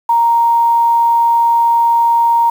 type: tone with quantisation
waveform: sine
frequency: 932.3 Hz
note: A#5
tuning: in tune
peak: -8 dBFS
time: 0.09-2.5 s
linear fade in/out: 5 ms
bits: 6
effects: none